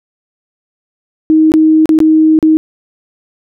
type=tone with dropouts; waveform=sine; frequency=314.5 Hz; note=D#4; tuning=19 cents sharp; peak=-4 dBFS; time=1.3-2.57 s; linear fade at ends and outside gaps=0 ms; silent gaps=1.519-1.539 / 1.857-1.892 / 1.989-2.003 / 2.389-2.427 s; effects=none